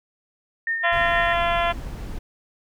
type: tone with tremolo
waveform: sine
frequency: 1826 Hz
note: A#6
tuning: 36 cents flat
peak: -20 dBFS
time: 0.67-1.33 s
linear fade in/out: 2 ms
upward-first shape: triangle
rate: 6.3 Hz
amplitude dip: 50%
type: harmonic tone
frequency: 342.5 Hz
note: F4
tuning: 34 cents flat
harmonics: 2 / 3 / 4 / 5 / 6 / 7 / 8 / 9 / 10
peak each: -22 / -26 / -28 / -30 / -32 / -33 / -34 / -35 / -36 dBFS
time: 0.83-1.73 s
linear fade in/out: 20 ms
type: noise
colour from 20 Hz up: brown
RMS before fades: -32 dBFS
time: 0.92-2.19 s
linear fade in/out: 10 ms
effects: none